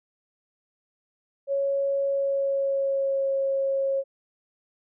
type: tone with pitch glide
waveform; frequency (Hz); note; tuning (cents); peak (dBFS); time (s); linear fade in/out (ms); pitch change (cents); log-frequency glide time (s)
sine; 554 to 544.2; C#5 to C#5; -1 to -32; -22; 1.47-4.04; 50; -31; 2.07-3.31
effects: none